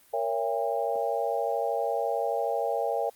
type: chord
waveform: sine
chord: A# diminished seventh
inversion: none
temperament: just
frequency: 466.2 / 559.4 / 671.3 / 805.5 Hz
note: A#4 / C#5 / E5 / G5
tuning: 0 / +16 / +31 / +47 cents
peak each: -31 dBFS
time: 0.13-3.1 s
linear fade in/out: 10 ms
effects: white hiss -59 dBFS RMS until 3.15 s + Opus 32 kbps